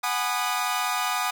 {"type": "chord", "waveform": "sawtooth", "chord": "G# minor seventh", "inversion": "third", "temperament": "equal with one note detuned", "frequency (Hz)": [740, 830.6, 987.8, 1226], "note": ["F#5", "G#5", "B5", "D#6"], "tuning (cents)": [0, 0, 0, -26], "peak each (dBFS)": [-26, -28, -28, -24], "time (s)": [0.03, 1.31], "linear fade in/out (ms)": 10, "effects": []}